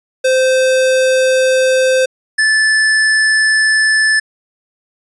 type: tone pair in turn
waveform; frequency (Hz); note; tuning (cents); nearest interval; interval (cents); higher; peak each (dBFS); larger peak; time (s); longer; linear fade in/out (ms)
square; 519 / 1745.7; C5 / A6; -14 / -14; octave + major sixth; 2100; second; -10; neither; 0.24-2.06 / 2.38-4.2; neither; 10
effects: resampled to 24000 Hz